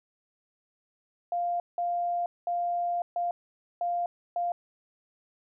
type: tone bursts at uneven times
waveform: sine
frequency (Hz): 698.5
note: F5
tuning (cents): 0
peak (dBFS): -26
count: 6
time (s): 1.32-1.6 / 1.78-2.26 / 2.47-3.02 / 3.16-3.31 / 3.81-4.06 / 4.36-4.52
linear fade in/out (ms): 2
effects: none